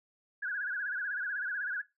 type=tone with vibrato; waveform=sine; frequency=1568 Hz; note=G6; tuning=in tune; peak=-32 dBFS; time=0.42-1.82 s; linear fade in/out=10 ms; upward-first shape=sine; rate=16 Hz; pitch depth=140 cents each way; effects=noise-tail reverb RT60 0.2 s tail -17 dB re dry